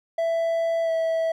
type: tone with pitch glide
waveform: triangle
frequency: 663 to 653.1 Hz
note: E5 to E5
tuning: +10 to -16 cents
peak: -19 dBFS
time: 0.18-1.32 s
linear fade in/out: 5 ms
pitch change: -26 cents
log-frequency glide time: 0.83-0.91 s
effects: none